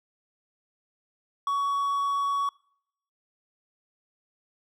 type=tone; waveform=triangle; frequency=1123 Hz; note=C#6; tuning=22 cents sharp; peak=-22 dBFS; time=1.47-2.49 s; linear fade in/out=2 ms; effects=noise-tail reverb RT60 0.7 s tail -25 dB re dry

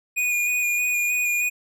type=tone with vibrato; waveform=square; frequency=2453 Hz; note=D#7; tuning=25 cents flat; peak=-21 dBFS; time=0.16-1.5 s; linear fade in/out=20 ms; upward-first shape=square; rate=3.2 Hz; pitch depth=14 cents each way; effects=none

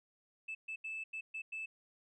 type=tone bursts at uneven times; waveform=sine; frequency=2627 Hz; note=E7; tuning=7 cents flat; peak=-38 dBFS; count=6; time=0.48-0.55 / 0.68-0.76 / 0.84-1.04 / 1.13-1.21 / 1.34-1.42 / 1.52-1.66 s; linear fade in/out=10 ms; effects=tanh soft clip ceiling -36 dBFS

